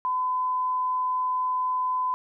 sine tone, 1012 Hz, B5, 42 cents sharp, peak -23 dBFS, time 0.05-2.14 s, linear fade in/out 0 ms, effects none

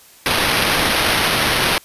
white noise with sample-and-hold, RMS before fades -17 dBFS, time 0.26-1.78 s, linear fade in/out 0 ms, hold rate 7350 Hz, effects white hiss -46 dBFS RMS until 1.84 s + resampled to 32000 Hz

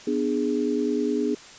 sine chord, G# diminished, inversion first, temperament just, 249.2 / 299 / 415.3 Hz, B3 / D4 / G#4, +16 / +31 / 0 cents, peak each -26 dBFS, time 0.07-1.35 s, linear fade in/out 5 ms, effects white hiss -45 dBFS RMS until 1.58 s + resampled to 16000 Hz

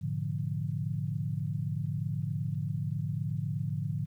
sine chord, G# diminished seventh, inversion none, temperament equal with one note detuned, 106.01 / 123.47 / 146.83 / 174.61 Hz, G#2 / B2 / D3 / F3, +36 / 0 / 0 / 0 cents, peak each -35 / -39 / -33 / -38 dBFS, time 0.01-4.06 s, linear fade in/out 20 ms, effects 11-bit

